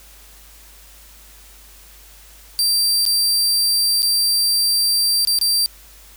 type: tone with dropouts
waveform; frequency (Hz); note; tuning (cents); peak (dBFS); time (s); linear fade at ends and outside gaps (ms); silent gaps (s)
sawtooth; 4700; D8; +1; -12; 2.59-5.66; 0; 3.053-3.063 / 4.021-4.029 / 5.25-5.273 / 5.388-5.413
effects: added 50 Hz sine -46 dBFS peak until 6.16 s + white hiss -46 dBFS RMS until 6.16 s